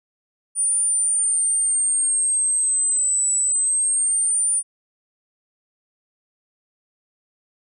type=exponential two-way sweep; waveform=sine; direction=down then up; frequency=9370 to 7902 to 9370 Hz; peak=-17 dBFS; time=0.55-4.63 s; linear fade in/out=50 ms; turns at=3.35 s; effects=none